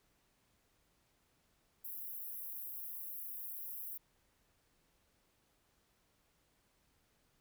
pink high-pass noise, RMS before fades -45 dBFS, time 1.84-3.98 s, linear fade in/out 10 ms, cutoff 12000 Hz, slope 48 dB/octave, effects pink hiss -75 dBFS RMS until 7.4 s

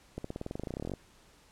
accelerating click train, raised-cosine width 2 ms, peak -23 dBFS, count 21, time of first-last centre 0.18-0.937 s, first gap 64 ms, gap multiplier 0.94, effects pink hiss -61 dBFS RMS until 1.51 s + low-pass 10000 Hz 12 dB/octave

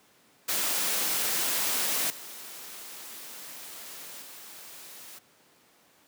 white noise with level steps, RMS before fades -28 / -43 / -46 dBFS, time 0.48-5.19 s, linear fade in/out 10 ms, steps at 2.1 / 4.22 s, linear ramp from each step 2 ms, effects pink hiss -61 dBFS RMS until 6.07 s + high-pass 200 Hz 12 dB/octave

